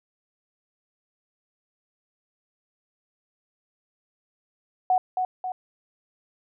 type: tone with echo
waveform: sine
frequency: 740 Hz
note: F#5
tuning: in tune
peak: -17 dBFS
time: 4.9-4.98 s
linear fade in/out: 2 ms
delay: 270 ms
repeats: 2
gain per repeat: -5 dB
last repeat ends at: 5.52 s
effects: none